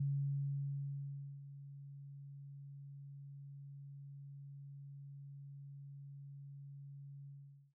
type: tone with ADSR envelope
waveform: sine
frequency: 140 Hz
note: C#3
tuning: 18 cents sharp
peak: -33 dBFS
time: 0-7.74 s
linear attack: 7 ms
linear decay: 1400 ms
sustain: -16 dB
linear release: 470 ms
effects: none